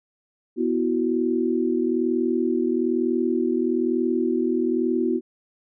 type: chord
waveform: sine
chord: B suspended fourth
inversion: none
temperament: just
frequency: 246.9 / 329.3 / 370.4 Hz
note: B3 / E4 / F#4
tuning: 0 / -2 / +2 cents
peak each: -24 dBFS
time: 0.56-5.21 s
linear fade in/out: 50 ms
effects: none